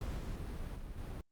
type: noise with level steps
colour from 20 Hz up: brown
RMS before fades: -39 / -41 / -46 / -42 dBFS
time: 0.01-1.21 s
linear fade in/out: 2 ms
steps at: 0.17 / 0.75 / 0.97 s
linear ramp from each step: 20 ms
effects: Opus 48 kbps